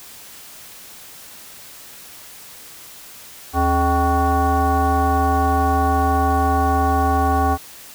sine tone with frequency modulation, 424 Hz, G#4, 36 cents sharp, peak -14 dBFS, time 3.53-7.58 s, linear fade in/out 50 ms, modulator 347 Hz, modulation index 2, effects white hiss -40 dBFS RMS until 7.94 s

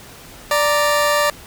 20% pulse tone pair together, 587.8 / 932.3 Hz, D5 / A#5, +1 / 0 cents, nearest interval minor sixth, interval 799 cents, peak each -10 / -17 dBFS, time 0.51-1.3 s, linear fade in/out 2 ms, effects pink hiss -40 dBFS RMS until 1.46 s

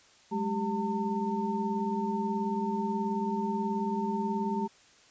sine tone cluster, 192.2 / 210.7 / 391.6 / 903 Hz, G3 / G#3 / G4 / A5, -34 / +25 / -2 / +45 cents, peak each -38 / -31 / -35 / -33 dBFS, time 0.31-4.68 s, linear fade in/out 20 ms, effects white hiss -59 dBFS RMS until 5.1 s + resampled to 16000 Hz

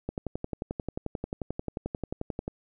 click train, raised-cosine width 2 ms, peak -18 dBFS, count 28, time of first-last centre 0.09-2.479 s, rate 11.3 Hz, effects none

